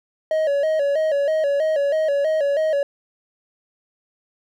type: tone with vibrato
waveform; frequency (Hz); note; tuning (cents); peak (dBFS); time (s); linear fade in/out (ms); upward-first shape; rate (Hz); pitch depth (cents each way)
triangle; 596; D5; +25; -15; 0.31-2.83; 2; square; 3.1; 94
effects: none